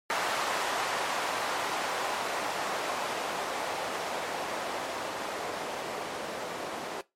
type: noise with low-pass filter sweep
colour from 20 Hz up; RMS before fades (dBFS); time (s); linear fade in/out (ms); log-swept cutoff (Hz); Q
violet; -33; 0.1-7.01; 0; 880 to 510; 1.1
effects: noise-tail reverb RT60 0.2 s tail -19 dB re dry + MP3 64 kbps